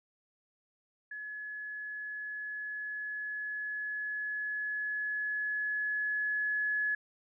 sine tone with level ramp, 1700 Hz, G#6, 40 cents sharp, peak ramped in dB -39 to -28 dBFS, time 1.11-6.95 s, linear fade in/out 5 ms, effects none

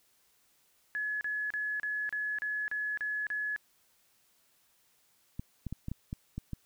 sine tone bursts, 1700 Hz, G#6, 40 cents sharp, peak -31 dBFS, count 9, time 0.95-3.562 s, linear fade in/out 0 ms, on 260 ms, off 34 ms
clicks, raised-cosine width 5 ms, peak -24 dBFS, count 8, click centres 5.395 / 5.667 / 5.726 / 5.884 / 5.916 / 6.129 / 6.38 / 6.533 s
effects white hiss -69 dBFS RMS until 6.65 s

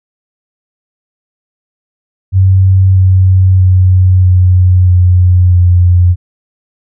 sine tone with pitch steps, 94.8 / 93.6 / 92.42 / 91.25 / 90.1 / 88.96 Hz, F#2 / F#2 / F#2 / F#2 / F#2 / F2, +43 / +20 / -1 / -24 / -45 / +32 cents, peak -3 dBFS, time 2.32-6.16 s, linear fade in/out 50 ms, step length 640 ms, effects none

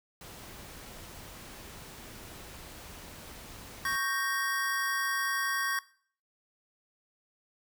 pink noise, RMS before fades -47 dBFS, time 0.21-3.96 s, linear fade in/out 2 ms
square chord, G diminished, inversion second, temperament equal, 1108.7 / 1568 / 1864.7 Hz, Db6 / G6 / Bb6, 0 / 0 / 0 cents, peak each -34 dBFS, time 3.85-5.79 s, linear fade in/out 2 ms
effects noise-tail reverb RT60 0.5 s tail -19 dB re dry

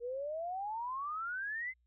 sine exponential sweep, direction up, 466.2 to 2093 Hz, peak -36 dBFS, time 0-1.74 s, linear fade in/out 50 ms, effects added 60 Hz sine -70 dBFS peak until 1.86 s

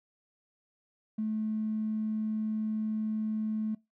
triangle tone, 216.8 Hz, A3, 25 cents flat, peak -25 dBFS, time 1.18-3.75 s, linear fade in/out 10 ms, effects noise-tail reverb RT60 0.2 s tail -25 dB re dry + tanh soft clip ceiling -27 dBFS

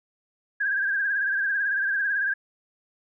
sine tone with vibrato, 1610 Hz, G6, 46 cents sharp, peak -22 dBFS, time 0.6-2.34 s, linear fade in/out 10 ms, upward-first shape sine, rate 18 Hz, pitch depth 67 cents each way, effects none

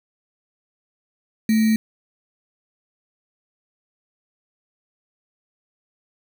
sine tone with sample-and-hold, 220 Hz, A3, in tune, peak -14 dBFS, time 1.49-1.76 s, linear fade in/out 2 ms, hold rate 2100 Hz, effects none

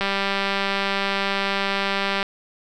click train, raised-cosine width 0.3 ms, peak -7 dBFS, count 438, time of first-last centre 0.01-2.228 s, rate 197 Hz, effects none

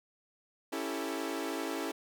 sawtooth chord, A dominant seventh, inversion first, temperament equal with one note detuned, 277.2 / 329.6 / 392 / 442.3 Hz, C#4 / E4 / G4 / A4, 0 / 0 / 0 / +9 cents, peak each -35 / -34 / -38 / -37 dBFS, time 0.72-1.92 s, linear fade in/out 10 ms, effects none

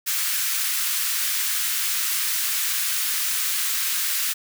white high-pass noise, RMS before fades -24 dBFS, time 0.06-4.34 s, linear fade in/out 20 ms, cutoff 1300 Hz, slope 24 dB/octave, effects none

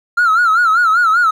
triangle tone with vibrato, 1362 Hz, F6, 44 cents flat, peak -6 dBFS, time 0.17-1.31 s, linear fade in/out 10 ms, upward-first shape sine, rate 5.1 Hz, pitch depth 120 cents each way, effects tanh soft clip ceiling -5 dBFS

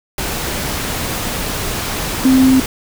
sine tone in noise, 261.6 Hz, C4, in tune, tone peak -7 dBFS, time 2.25-2.6 s, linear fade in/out 2 ms, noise pink, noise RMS -21 dBFS, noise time 0.18-2.66 s, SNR +11 dB, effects none

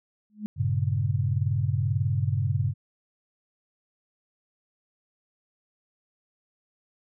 sine tone with exponential growth, 211.1 Hz, G#3, 29 cents sharp, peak -25 dBFS, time 0.3-0.46 s, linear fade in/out 0 ms, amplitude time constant 33 ms
sine chord, G diminished, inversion none, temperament equal, 98 / 116.54 / 138.59 Hz, G2 / Bb2 / Db3, 0 / 0 / 0 cents, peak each -26 / -28 / -27 dBFS, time 0.56-2.74 s, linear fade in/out 50 ms
effects none

